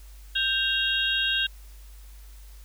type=tone cluster; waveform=sine; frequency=1571 / 2784 / 3273 / 3749 Hz; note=G6 / F7 / G#7 / A#7; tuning=+3 / -6 / -26 / +9 cents; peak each=-28 dBFS; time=0.35-1.47 s; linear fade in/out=10 ms; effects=added 50 Hz sine -43 dBFS peak until 2.64 s + white hiss -56 dBFS RMS until 2.64 s